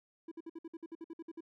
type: tone bursts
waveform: triangle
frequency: 329.6 Hz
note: E4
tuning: in tune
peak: -40 dBFS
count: 13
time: 0.28-1.407 s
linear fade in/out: 5 ms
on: 35 ms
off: 56 ms
effects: none